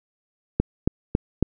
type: click train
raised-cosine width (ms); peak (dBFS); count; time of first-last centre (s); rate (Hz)
3; -5; 4; 0.6-1.426; 3.63
effects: none